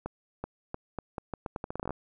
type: accelerating click train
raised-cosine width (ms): 1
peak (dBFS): -20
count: 17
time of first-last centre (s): 0.06-1.907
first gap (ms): 380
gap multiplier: 0.8
effects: none